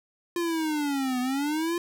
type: linear two-way sweep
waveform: square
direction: down then up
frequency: 349.2 to 246.9 to 349.2 Hz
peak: -26 dBFS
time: 0.36-1.78 s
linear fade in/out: 2 ms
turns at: 1.2 s
effects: none